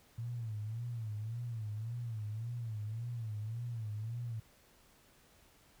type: tone with vibrato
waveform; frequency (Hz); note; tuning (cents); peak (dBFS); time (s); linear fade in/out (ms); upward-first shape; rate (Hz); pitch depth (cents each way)
sine; 112.7; A2; +42; -37; 0.18-4.4; 5; sine; 1.8; 120
effects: pink hiss -65 dBFS RMS until 5.8 s

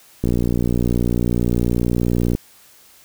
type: click train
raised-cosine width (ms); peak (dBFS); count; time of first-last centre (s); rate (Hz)
3; -6; 127; 0.24-2.351; 59.7
effects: white hiss -49 dBFS RMS until 3.04 s

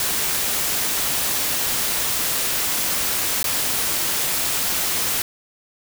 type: noise with dropouts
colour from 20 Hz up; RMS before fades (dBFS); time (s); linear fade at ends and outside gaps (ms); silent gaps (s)
white; -22; 0-5.22; 1; 3.429-3.442
effects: none

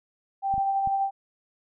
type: tone with tremolo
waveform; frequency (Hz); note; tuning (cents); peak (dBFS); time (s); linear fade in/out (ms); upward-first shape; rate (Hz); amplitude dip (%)
sine; 784; G5; 0; -21; 0.42-1.11; 50; sine; 12; 30
type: clicks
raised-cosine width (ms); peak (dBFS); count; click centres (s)
5; -26; 3; 0.54 / 0.58 / 0.874
effects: none

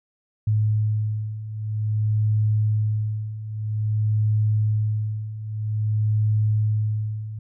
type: beating tone pair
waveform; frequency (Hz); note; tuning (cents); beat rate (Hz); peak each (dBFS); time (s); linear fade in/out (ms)
sine; 106.9 / 107.41; A2 / A2; -49 / -41; 0.51; -25 / -21; 0.47-7.39; 5
effects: none

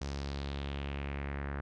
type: tone with low-pass filter sweep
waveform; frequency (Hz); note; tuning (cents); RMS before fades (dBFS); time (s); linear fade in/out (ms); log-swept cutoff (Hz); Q
sawtooth; 70.1; C#2; +20; -38; 0.01-1.61; 5; 5800 to 1600; 2.7
effects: none

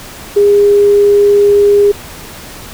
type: tone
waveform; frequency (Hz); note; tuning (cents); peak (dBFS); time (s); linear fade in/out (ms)
sine; 407.6; G#4; -32; -4; 0.36-1.92; 10
effects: pink hiss -30 dBFS RMS until 2.73 s

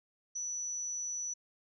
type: tone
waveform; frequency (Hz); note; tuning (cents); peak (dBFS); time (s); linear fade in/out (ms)
sine; 5930; F#8; +3; -35; 0.35-1.34; 10
effects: none

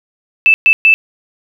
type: tone bursts at uneven times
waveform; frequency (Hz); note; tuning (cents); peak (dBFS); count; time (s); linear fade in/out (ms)
sine; 2637; E7; 0; -4; 3; 0.46-0.54 / 0.66-0.73 / 0.85-0.94; 0
effects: 7-bit

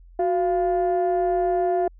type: tone pair together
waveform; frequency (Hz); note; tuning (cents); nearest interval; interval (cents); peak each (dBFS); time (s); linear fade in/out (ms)
sine; 367.4 / 690.4; F#4 / F5; -12 / -20; major seventh; 1092; -20; 0.19-1.88; 5
effects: tanh soft clip ceiling -15 dBFS + added 43 Hz sine -45 dBFS peak until 1.99 s

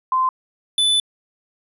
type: tone pair in turn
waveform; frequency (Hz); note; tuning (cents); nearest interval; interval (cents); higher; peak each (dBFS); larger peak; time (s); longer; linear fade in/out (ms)
sine / square; 1036 / 3496; C6 / A7; -17 / -12; octave + major sixth; 2105; second; -15; neither; 0.12-0.29 / 0.78-1; second; 2
effects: resampled to 32000 Hz

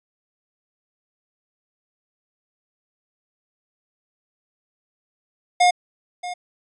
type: tone with echo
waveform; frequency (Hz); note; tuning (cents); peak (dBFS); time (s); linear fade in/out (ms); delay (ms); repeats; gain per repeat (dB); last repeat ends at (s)
square; 716; F5; +43; -13; 5.6-5.71; 10; 630; 1; -15; 6.34
effects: resampled to 22050 Hz

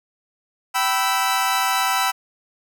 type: chord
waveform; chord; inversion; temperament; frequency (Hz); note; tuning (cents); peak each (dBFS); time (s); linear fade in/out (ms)
sawtooth; E minor; first; equal with one note detuned; 773.2 / 987.8 / 1318.5; G5 / B5 / E6; -24 / 0 / 0; -19; 0.74-2.12; 20
effects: none

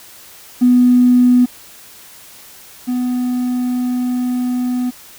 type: tone pair in turn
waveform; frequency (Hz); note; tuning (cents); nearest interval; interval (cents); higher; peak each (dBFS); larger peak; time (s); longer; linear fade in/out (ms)
triangle; 247.4 / 248.8; B3 / B3; +3 / +13; unison; 10; second; -3 / -13; first; 0.61-1.46 / 2.87-4.91; second; 20
effects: tanh soft clip ceiling -5 dBFS + white hiss -40 dBFS RMS until 5.18 s

